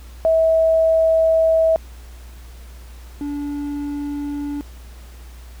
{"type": "tone pair in turn", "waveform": ["sine", "triangle"], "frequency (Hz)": [648, 288.7], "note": ["E5", "D4"], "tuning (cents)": [-30, -30], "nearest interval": "octave + major second", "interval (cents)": 1400, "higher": "first", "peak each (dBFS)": [-12, -21], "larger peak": "first", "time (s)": [[0.25, 1.76], [3.21, 4.61]], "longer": "first", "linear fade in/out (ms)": 0, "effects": ["added 60 Hz sine -36 dBFS peak until 5.6 s", "pink hiss -48 dBFS RMS until 5.6 s"]}